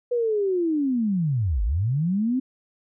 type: linear two-way sweep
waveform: sine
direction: down then up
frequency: 493.9 to 46.31 to 266.9 Hz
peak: -20 dBFS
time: 0.11-2.4 s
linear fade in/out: 10 ms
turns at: 1.63 s
effects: none